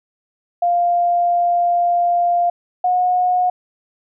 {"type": "tone pair in turn", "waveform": "sine", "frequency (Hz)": [698.5, 725.4], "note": ["F5", "F#5"], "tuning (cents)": [0, -34], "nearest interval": "minor second", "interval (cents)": 66, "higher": "second", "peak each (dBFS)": -13, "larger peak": "neither", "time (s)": [[0.62, 2.5], [2.84, 3.5]], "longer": "first", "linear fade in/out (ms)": 5, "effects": []}